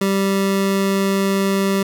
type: tone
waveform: 25% pulse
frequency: 195.4 Hz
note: G3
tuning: 5 cents flat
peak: -12 dBFS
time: 0.01-1.83 s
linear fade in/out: 5 ms
effects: none